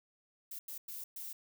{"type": "noise bursts at uneven times", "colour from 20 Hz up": "violet", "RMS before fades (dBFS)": -44, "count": 4, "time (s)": [[0.51, 0.59], [0.68, 0.78], [0.88, 1.04], [1.16, 1.33]], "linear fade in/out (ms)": 5, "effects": []}